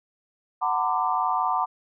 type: tone cluster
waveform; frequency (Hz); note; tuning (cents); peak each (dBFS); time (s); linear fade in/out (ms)
sine; 744 / 906 / 1011 / 1179; F#5 / A#5 / B5 / D6; +9 / -50 / +40 / +6; -27; 0.61-1.66; 20
effects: none